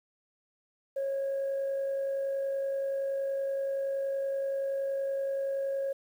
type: tone with amplitude modulation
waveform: sine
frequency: 547 Hz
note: C#5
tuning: 23 cents flat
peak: -26 dBFS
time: 0.96-5.93 s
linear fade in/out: 10 ms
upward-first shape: sine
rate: 50.6 Hz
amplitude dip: 30%
effects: tanh soft clip ceiling -26 dBFS + 10-bit